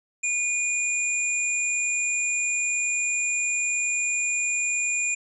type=tone pair together; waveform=sine; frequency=2443 / 7270 Hz; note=D#7 / A#8; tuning=-32 / -44 cents; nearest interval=octave + perfect fifth; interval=1888 cents; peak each=-25 / -26 dBFS; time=0.23-5.15 s; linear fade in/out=10 ms; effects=none